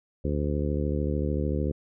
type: harmonic tone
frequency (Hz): 73.42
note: D2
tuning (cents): 0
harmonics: 1 / 2 / 3 / 4 / 5 / 6 / 7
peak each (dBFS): -28 / -31 / -33 / -34 / -35 / -36 / -36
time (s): 0.24-1.72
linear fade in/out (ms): 10
effects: none